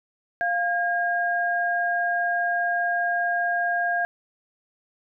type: tone pair together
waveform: sine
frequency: 698.5 / 1623.4 Hz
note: F5 / G#6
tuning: 0 / -40 cents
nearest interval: octave + minor third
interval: 1460 cents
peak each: -24 dBFS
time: 0.41-4.05 s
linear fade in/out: 0 ms
effects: none